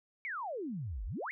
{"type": "exponential two-way sweep", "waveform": "sine", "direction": "down then up", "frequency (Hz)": [2303, 43, 2303], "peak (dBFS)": -36, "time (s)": [0.25, 1.31], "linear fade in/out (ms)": 0, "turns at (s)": 1.05, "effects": []}